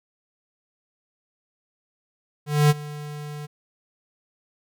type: tone with ADSR envelope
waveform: square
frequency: 148.3 Hz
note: D3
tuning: 17 cents sharp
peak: -13 dBFS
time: 2.46-3.47 s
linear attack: 240 ms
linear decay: 31 ms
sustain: -20 dB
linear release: 20 ms
effects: none